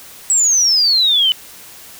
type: exponential sweep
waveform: sine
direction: down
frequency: 7902 to 2969 Hz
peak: -10 dBFS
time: 0.3-1.32 s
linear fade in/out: 0 ms
effects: white hiss -38 dBFS RMS until 1.99 s